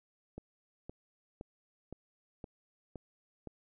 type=click train; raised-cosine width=2 ms; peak=-30 dBFS; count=7; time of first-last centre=0.38-3.473 s; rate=1.94 Hz; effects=none